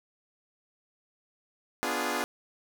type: chord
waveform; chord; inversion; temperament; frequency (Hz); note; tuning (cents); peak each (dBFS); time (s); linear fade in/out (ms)
10% pulse; B diminished seventh; none; equal; 246.9 / 293.7 / 349.2 / 415.3; B3 / D4 / F4 / Ab4; 0 / 0 / 0 / 0; -26; 1.83-2.24; 0
effects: none

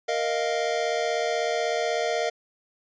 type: chord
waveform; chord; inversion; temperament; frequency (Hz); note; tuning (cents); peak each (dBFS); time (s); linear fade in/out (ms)
square; Bb suspended fourth; none; equal; 466.2 / 622.3 / 698.5; Bb4 / Eb5 / F5; 0 / 0 / 0; -29; 0.08-2.3; 10
effects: resampled to 16000 Hz

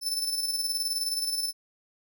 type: tone with tremolo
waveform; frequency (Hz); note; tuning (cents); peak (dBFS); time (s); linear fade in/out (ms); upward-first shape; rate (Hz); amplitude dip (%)
sawtooth; 5280; E8; +2; -23; 0.01-1.53; 50; square; 19; 45
effects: none

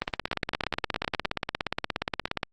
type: two click trains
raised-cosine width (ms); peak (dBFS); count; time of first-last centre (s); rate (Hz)
0.3; -11 / -10; 10 / 42; 0.33-1.25 / 0.02-2.432; 9.78 / 17
effects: Opus 24 kbps

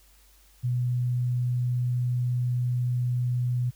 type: tone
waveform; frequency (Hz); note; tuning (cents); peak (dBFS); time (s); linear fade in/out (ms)
sine; 123.47; B2; 0; -23; 0.63-3.71; 20
effects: added 50 Hz sine -57 dBFS peak until 3.75 s + white hiss -60 dBFS RMS until 3.75 s

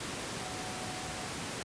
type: tone in noise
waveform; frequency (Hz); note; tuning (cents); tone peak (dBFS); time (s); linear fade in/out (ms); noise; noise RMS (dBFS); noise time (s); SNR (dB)
sine; 740; F#5; 0; -45; 0.4-1.27; 5; pink; -38; 0-1.63; -10
effects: high-pass 100 Hz 12 dB/octave + resampled to 22050 Hz

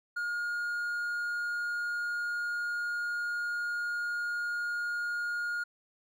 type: tone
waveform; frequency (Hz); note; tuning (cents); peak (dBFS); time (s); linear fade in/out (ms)
triangle; 1426; F6; +36; -29; 0.16-5.64; 10
effects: none

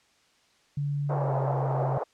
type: tone with pitch glide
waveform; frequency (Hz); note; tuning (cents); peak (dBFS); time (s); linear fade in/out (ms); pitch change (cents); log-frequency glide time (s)
sine; 143.5 to 134.67; D3 to C#3; -40 to -50; -26; 0.77-1.98; 5; -110; 1.11-1.33
type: band-pass noise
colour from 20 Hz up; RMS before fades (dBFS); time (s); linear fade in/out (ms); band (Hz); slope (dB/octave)
pink; -31; 1.09-2.04; 10; 490 to 870; 24
effects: white hiss -64 dBFS RMS until 2.13 s + low-pass 6000 Hz 12 dB/octave

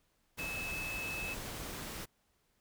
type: tone in noise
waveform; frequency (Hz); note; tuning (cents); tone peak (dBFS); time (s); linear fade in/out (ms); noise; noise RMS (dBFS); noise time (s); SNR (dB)
sine; 2600; E7; -24; -38; 0.38-1.35; 20; pink; -43; 0.37-2.06; +2
effects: pink hiss -75 dBFS RMS until 2.6 s

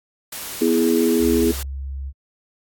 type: noise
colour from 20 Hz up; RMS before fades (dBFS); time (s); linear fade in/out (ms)
white; -31; 0.32-1.63; 5
type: chord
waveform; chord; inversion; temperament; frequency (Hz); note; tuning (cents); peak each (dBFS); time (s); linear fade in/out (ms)
sine; E major; second; equal; 246.9 / 329.6 / 415.3; B3 / E4 / G#4; 0 / 0 / 0; -19; 0.61-1.52; 10
type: tone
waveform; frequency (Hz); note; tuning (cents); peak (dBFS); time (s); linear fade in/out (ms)
sine; 67.9; C#2; -35; -26; 1.19-2.13; 50
effects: AAC 64 kbps

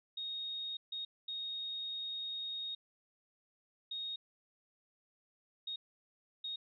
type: tone bursts at uneven times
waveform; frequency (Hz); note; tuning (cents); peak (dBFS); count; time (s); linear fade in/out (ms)
sine; 3730; A#7; 0; -38; 6; 0.17-0.77 / 0.92-1.05 / 1.28-2.75 / 3.91-4.16 / 5.67-5.76 / 6.44-6.56; 5
effects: none

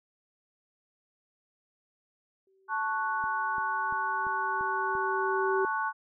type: tone with exponential growth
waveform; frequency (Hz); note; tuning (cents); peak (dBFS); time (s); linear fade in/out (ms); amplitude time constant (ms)
sine; 384.1; G4; -35; -25; 2.47-5.65; 2; 690
type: chord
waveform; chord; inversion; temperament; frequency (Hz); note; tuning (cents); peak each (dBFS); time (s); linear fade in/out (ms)
sine; F# minor; first; equal; 880 / 1108.7 / 1480; A5 / C#6 / F#6; 0 / 0 / 0; -32; 2.68-5.93; 50
type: click train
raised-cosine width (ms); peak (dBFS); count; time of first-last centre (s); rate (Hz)
3; -34; 6; 3.24-4.952; 2.92
effects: none

